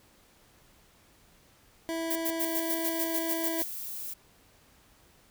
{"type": "tone", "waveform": "25% pulse", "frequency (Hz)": 328.6, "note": "E4", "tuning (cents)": -5, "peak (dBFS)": -27, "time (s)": [1.89, 3.62], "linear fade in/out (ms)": 0}
{"type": "noise bursts", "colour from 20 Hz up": "violet", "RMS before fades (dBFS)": -31, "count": 11, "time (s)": [2.1, 3.639], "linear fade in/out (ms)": 10, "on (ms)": 59, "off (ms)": 89}
{"type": "noise", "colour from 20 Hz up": "violet", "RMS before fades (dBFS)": -38, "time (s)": [2.39, 4.14], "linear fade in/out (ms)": 10}
{"effects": ["pink hiss -61 dBFS RMS until 5.3 s"]}